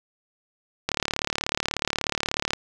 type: click train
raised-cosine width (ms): 0.2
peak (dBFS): -6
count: 61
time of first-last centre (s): 0.89-2.534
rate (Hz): 36.5
effects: none